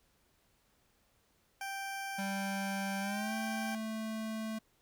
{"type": "tone", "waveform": "20% pulse", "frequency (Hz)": 784, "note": "G5", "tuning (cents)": 0, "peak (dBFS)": -33, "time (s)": [1.61, 3.75], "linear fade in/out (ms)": 2}
{"type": "tone with pitch glide", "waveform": "square", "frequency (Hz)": [196, 220], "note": ["G3", "A3"], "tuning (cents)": [0, 0], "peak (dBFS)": -37, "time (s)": [2.18, 4.59], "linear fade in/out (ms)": 10, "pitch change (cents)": 200, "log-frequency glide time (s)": [3, 3.34]}
{"effects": ["pink hiss -72 dBFS RMS until 4.81 s"]}